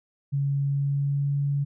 sine tone with pitch glide, 140 to 141.71 Hz, C#3 to C#3, +18 to +39 cents, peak -22 dBFS, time 0.32-1.65 s, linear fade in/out 20 ms, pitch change +21 cents, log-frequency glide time 0.65-1.38 s, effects none

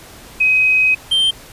sine / triangle tone pair in turn, 2526 / 3151 Hz, D#7 / G7, +26 / +8 cents, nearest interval major third, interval 382 cents, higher second, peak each -10 / -10 dBFS, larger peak neither, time 0.4-0.95 / 1.11-1.31 s, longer first, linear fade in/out 10 ms, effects pink hiss -39 dBFS RMS until 1.52 s + resampled to 32000 Hz

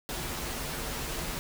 pink noise with comb filter, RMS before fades -35 dBFS, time 0.09-1.39 s, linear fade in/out 0 ms, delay 10 ms, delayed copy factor -0.5, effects none

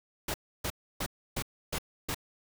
pink noise bursts, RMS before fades -33 dBFS, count 6, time 0.28-2.146 s, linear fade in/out 5 ms, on 61 ms, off 300 ms, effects none

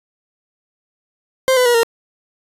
40% pulse tone with pitch steps, 523 / 501.7 / 481.3 / 461.7 Hz, C5 / B4 / B4 / A#4, -1 / +27 / -45 / -17 cents, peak -10 dBFS, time 1.48-1.832 s, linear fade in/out 0 ms, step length 88 ms, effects resampled to 32000 Hz

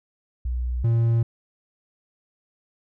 sine / triangle tone pair in turn, 61.3 / 115.72 Hz, B1 / A#2, -12 / -12 cents, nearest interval major seventh, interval 1100 cents, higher second, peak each -23 / -15 dBFS, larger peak second, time 0.45-0.84 / 0.84-1.23 s, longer neither, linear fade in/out 5 ms, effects none

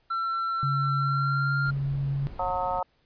triangle tone with pitch glide, 1348 to 1396.3 Hz, E6 to F6, +38 to -1 cents, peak -24 dBFS, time 0.1-1.71 s, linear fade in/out 10 ms, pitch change +61 cents, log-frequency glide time 0.93-1.56 s
sine tone, 138.59 Hz, C#3, in tune, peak -25 dBFS, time 0.63-2.27 s, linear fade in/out 0 ms
brown noise, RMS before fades -41 dBFS, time 1.64-2.81 s, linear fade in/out 20 ms
harmonic tone, 181.5 Hz, F#3, 33 cents flat, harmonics 3 / 4 / 5 / 6 / 7, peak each -33 / -30 / -29 / -40 / -34 dBFS, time 2.39-2.83 s, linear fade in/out 5 ms
effects pink hiss -68 dBFS RMS until 3.05 s + resampled to 11025 Hz

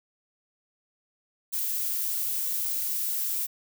violet noise, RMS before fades -29 dBFS, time 1.52-3.47 s, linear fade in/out 20 ms, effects none

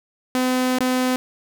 sawtooth tone with dropouts, 254.5 Hz, C4, 48 cents flat, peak -14 dBFS, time 0.35-1.16 s, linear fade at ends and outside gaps 0 ms, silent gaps 0.785-0.806 s, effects none

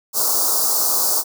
white band-stop noise, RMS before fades -18 dBFS, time 0.13-1.24 s, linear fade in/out 50 ms, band 1300 to 4500 Hz, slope 48 dB/octave, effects high-pass 400 Hz 12 dB/octave

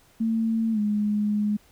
sine tone with pitch glide, 225.1 to 208.8 Hz, A3 to G#3, +40 to +10 cents, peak -21 dBFS, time 0.2-1.57 s, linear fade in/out 10 ms, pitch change -130 cents, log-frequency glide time 0.72-0.79 s, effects pink hiss -58 dBFS RMS until 1.71 s

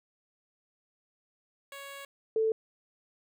10% pulse / sine tone pair in turn, 556 / 442.2 Hz, C#5 / A4, +5 / +9 cents, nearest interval major third, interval 396 cents, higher first, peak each -34 / -24 dBFS, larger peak second, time 1.72-2.05 / 2.36-2.52 s, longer first, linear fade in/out 2 ms, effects none

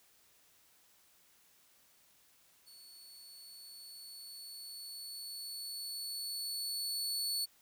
sawtooth tone with level ramp, 4434 Hz, C#8, in tune, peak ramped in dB -52 to -30 dBFS, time 2.66-7.46 s, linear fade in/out 20 ms, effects white hiss -67 dBFS RMS until 7.61 s

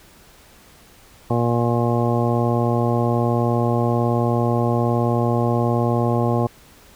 harmonic tone, 118.8 Hz, A#2, 33 cents sharp, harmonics 1 / 2 / 3 / 4 / 5 / 6 / 7 / 9, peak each -20 / -23 / -25 / -26 / -27 / -28 / -28 / -30 dBFS, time 1.3-6.47 s, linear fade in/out 5 ms, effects pink hiss -49 dBFS RMS until 6.95 s

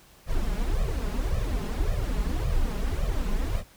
brown noise with flanger, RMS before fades -26 dBFS, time 0.26-3.64 s, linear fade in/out 50 ms, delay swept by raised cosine 1.6 to 4.9 ms, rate 1.8 Hz, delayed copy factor +1, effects pink hiss -55 dBFS RMS until 3.76 s

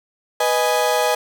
35% pulse chord, G# minor, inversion first, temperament equal, 493.9 / 622.3 / 830.6 Hz, B4 / D#5 / G#5, 0 / 0 / 0 cents, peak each -19 dBFS, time 0.4-1.15 s, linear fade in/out 5 ms, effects none

